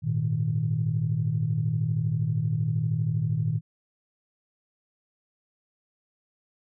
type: chord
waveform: sine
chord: Ab suspended second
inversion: none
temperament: equal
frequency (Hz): 103.83 / 116.54 / 155.56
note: Ab2 / Bb2 / Eb3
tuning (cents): 0 / 0 / 0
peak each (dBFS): -31 / -26 / -26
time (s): 0.02-3.61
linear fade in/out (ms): 50
effects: tanh soft clip ceiling -14 dBFS